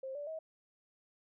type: tone with pitch steps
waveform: sine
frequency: 530 / 581.3 / 637.6 Hz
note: C5 / D5 / D#5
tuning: +22 / -18 / +42 cents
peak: -39 dBFS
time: 0.03-0.39 s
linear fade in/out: 5 ms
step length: 120 ms
effects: none